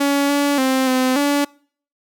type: tone with pitch steps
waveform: sawtooth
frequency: 282 / 285.5 / 262.3 / 257.3 / 286.5 Hz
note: C#4 / D4 / C4 / C4 / D4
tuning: +30 / -49 / +4 / -29 / -43 cents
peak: -11 dBFS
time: 0-1.45 s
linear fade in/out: 10 ms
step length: 290 ms
effects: noise-tail reverb RT60 0.5 s tail -25 dB re dry